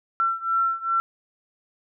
sine beating tone pair, 1348 / 1350.5 Hz, E6 / E6, +38 / +42 cents, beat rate 2.5 Hz, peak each -23 / -25 dBFS, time 0.2-1 s, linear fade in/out 0 ms, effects none

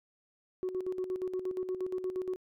sine tone with tremolo, 370 Hz, F#4, in tune, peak -29 dBFS, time 0.63-2.36 s, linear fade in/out 0 ms, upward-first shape square, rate 8.5 Hz, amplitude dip 65%, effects tanh soft clip ceiling -27 dBFS

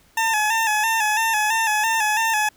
20% pulse tone with vibrato, 875 Hz, A5, 10 cents flat, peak -13 dBFS, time 0.17-2.49 s, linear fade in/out 5 ms, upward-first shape square, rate 3 Hz, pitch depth 52 cents each way, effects pink hiss -56 dBFS RMS until 2.56 s

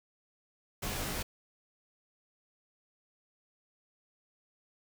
pink noise with comb filter, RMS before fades -36 dBFS, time 0.82-1.23 s, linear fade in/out 10 ms, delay 18 ms, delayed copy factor -0.9, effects none

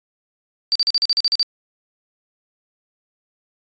sine tone bursts, 4649 Hz, D8, 18 cents flat, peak -14 dBFS, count 10, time 0.72-1.429 s, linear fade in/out 0 ms, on 34 ms, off 41 ms, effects resampled to 16000 Hz

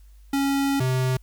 square tone pair in turn, 276.7 / 129.16 Hz, C#4 / C3, -3 / -22 cents, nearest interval octave + minor second, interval 1319 cents, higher first, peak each -21 dBFS, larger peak neither, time 0.33-0.8 / 0.8-1.17 s, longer first, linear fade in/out 5 ms, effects added 50 Hz sine -46 dBFS peak until 1.22 s + white hiss -65 dBFS RMS until 1.22 s

